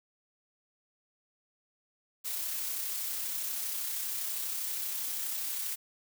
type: noise with amplitude modulation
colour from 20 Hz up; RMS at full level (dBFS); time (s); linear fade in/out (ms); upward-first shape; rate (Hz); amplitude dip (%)
blue; -34; 2.24-5.76; 20; sine; 32.5; 25
effects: none